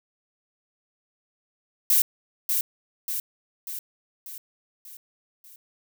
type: noise with echo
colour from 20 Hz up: violet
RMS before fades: -19 dBFS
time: 1.9-2.02 s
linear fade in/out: 2 ms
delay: 590 ms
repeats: 6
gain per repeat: -5 dB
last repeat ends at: 5.56 s
effects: none